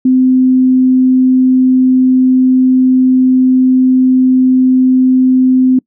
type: tone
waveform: sine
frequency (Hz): 257.2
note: C4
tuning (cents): -30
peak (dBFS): -5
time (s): 0.05-5.79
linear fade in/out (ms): 5
effects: noise-tail reverb RT60 0.1 s tail -26 dB re dry